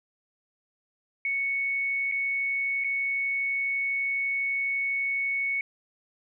sine tone with dropouts, 2217 Hz, C#7, in tune, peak -25 dBFS, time 1.25-5.61 s, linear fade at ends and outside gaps 2 ms, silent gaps 2.115-2.121 / 2.839-2.844 s, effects none

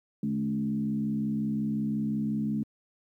sine tone with frequency modulation, 215 Hz, A3, 40 cents flat, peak -26 dBFS, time 0.23-2.63 s, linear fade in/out 2 ms, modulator 65.6 Hz, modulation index 0.85, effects high-pass 100 Hz 12 dB/octave + 11-bit

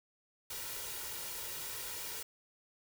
white noise with comb filter, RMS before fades -42 dBFS, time 0.5-2.23 s, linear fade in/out 5 ms, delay 2.1 ms, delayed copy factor +0.55, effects none

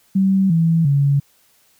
sine tone with pitch steps, 192.5 / 164.7 / 140.92 Hz, G3 / E3 / C#3, -31 / -1 / +29 cents, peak -12 dBFS, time 0.15-1.2 s, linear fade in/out 10 ms, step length 350 ms, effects white hiss -57 dBFS RMS until 1.79 s

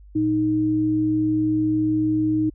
sine tone pair together, 116.43 / 311.1 Hz, A#2 / D#4, -2 / 0 cents, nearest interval octave + perfect fourth, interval 1702 cents, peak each -28 / -18 dBFS, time 0.15-2.5 s, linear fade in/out 10 ms, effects added 50 Hz sine -43 dBFS peak until 2.54 s

